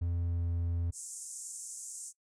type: tone with pitch glide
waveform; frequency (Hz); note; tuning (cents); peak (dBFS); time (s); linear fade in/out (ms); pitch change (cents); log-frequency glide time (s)
triangle; 86 to 85.41; F2 to F2; -26 to -38; -28; 0.01-0.91; 10; -12; 0.19-0.45
type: band-pass noise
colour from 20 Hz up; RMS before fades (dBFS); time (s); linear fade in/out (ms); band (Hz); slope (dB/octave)
pink; -44; 0.92-2.13; 50; 6600 to 9300; 48
effects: noise-tail reverb RT60 0.1 s tail -21 dB re dry